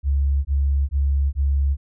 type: tone bursts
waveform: sine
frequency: 69.6 Hz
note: C#2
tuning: 8 cents sharp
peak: -16 dBFS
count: 4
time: 0.03-1.77 s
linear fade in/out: 50 ms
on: 420 ms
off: 20 ms
effects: none